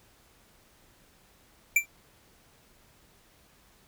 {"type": "tone with exponential decay", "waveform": "square", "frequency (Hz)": 2349, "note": "D7", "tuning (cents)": 0, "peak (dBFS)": -16, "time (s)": [1.76, 1.86], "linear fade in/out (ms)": 5, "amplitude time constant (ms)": 21, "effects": ["pink hiss -61 dBFS RMS until 3.87 s"]}